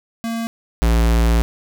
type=tone pair in turn; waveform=square; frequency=228.9 / 57.23 Hz; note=A#3 / A#1; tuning=-31 / -31 cents; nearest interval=2 octaves; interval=2400 cents; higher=first; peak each=-22 / -13 dBFS; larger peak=second; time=0.24-0.47 / 0.82-1.42 s; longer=second; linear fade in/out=0 ms; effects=none